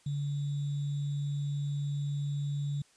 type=tone with sample-and-hold; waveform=sine; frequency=143.3 Hz; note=D3; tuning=42 cents flat; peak=-30 dBFS; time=0.06-2.82 s; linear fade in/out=5 ms; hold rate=3675 Hz; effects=white hiss -64 dBFS RMS until 2.96 s + resampled to 22050 Hz

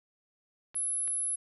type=clicks; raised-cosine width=0.3 ms; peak=-33 dBFS; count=2; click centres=0.745 / 1.077 s
type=tone; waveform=sine; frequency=10970 Hz; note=F9; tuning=32 cents flat; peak=-29 dBFS; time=0.75-1.36 s; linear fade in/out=10 ms
effects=none

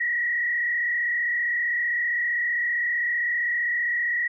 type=tone with frequency modulation; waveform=sine; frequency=1915 Hz; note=A#6; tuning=46 cents sharp; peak=-22 dBFS; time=0-4.28 s; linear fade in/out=10 ms; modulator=35.4 Hz; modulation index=1.4; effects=none

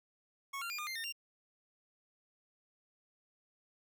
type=tone with pitch steps; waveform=25% pulse; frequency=1102 / 1386 / 2413 / 1212 / 2095 / 1823 / 2778 Hz; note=C#6 / F6 / D7 / D#6 / C7 / A#6 / F7; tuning=-11 / -14 / +46 / -46 / +2 / -39 / -10 cents; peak=-35 dBFS; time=0.53-1.125 s; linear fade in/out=10 ms; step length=85 ms; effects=none

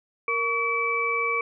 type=tone cluster; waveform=sine; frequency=465.4 / 1133 / 2308 Hz; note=A#4 / C#6 / D7; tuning=-3 / +37 / -31 cents; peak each=-30 / -27 / -25 dBFS; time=0.28-1.41 s; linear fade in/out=2 ms; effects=none

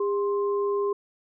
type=tone pair together; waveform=sine; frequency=404.3 / 1051 Hz; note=G#4 / C6; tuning=-46 / +7 cents; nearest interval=octave + perfect fourth; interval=1653 cents; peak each=-23 / -32 dBFS; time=0-0.93 s; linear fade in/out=5 ms; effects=none

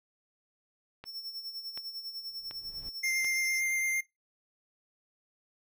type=click train; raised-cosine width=0.3 ms; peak=-28 dBFS; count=4; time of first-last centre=1.04-3.246 s; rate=1.36 Hz
type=tone with tremolo; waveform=square; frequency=5400 Hz; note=E8; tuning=41 cents sharp; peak=-37 dBFS; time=1.05-3.62 s; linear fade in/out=50 ms; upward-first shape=sine; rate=10 Hz; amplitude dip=65%
type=noise with exponential growth; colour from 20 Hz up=brown; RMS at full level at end=-46 dBFS; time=2.06-2.89 s; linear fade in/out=1 ms; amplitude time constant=180 ms
type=tone with vibrato; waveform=square; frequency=2101 Hz; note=C7; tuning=7 cents sharp; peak=-29 dBFS; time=3.03-4.01 s; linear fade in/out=10 ms; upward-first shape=sine; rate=8.8 Hz; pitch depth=9 cents each way
effects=noise-tail reverb RT60 0.2 s tail -22 dB re dry

